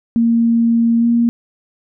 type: tone with pitch glide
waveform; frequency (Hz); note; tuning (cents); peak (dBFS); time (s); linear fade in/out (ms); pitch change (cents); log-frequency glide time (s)
sine; 231.6 to 235; A#3 to A#3; -11 to +14; -10; 0.16-1.29; 0; +25; 0.99-1.06
effects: none